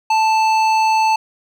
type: tone with hard clipping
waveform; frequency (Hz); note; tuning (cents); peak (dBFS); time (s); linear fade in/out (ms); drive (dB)
sine; 880; A5; 0; -14; 0.1-1.16; 5; 12
effects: none